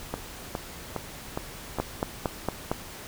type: two click trains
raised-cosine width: 1 ms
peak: -15 / -11 dBFS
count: 5 / 5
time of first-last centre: 0.14-1.786 / 1.8-2.715 s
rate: 2.43 / 4.37 Hz
effects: pink hiss -42 dBFS RMS until 3.07 s